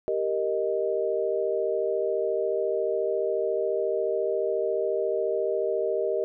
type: chord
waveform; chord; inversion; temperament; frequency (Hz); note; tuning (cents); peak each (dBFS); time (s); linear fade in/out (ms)
sine; Eb major; first; equal; 392 / 466.2 / 622.3; G4 / Bb4 / Eb5; 0 / 0 / 0; -28; 0.08-6.24; 0
effects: none